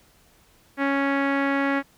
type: tone with low-pass filter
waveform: sawtooth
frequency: 277.2 Hz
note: C#4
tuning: in tune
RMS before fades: -23 dBFS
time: 0.77-1.83 s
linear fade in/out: 50 ms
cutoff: 1900 Hz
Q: 2.7
effects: pink hiss -58 dBFS RMS until 1.97 s